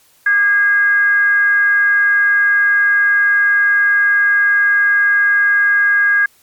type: tone with frequency modulation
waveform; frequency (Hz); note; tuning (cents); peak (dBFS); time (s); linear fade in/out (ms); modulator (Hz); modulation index
sine; 1635; G#6; -28; -9; 0.26-6.26; 5; 435; 0.29
effects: white hiss -52 dBFS RMS until 6.42 s + MP3 96 kbps